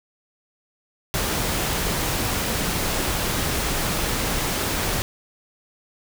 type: noise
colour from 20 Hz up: pink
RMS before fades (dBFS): -24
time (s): 1.14-5.02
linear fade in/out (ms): 0
effects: none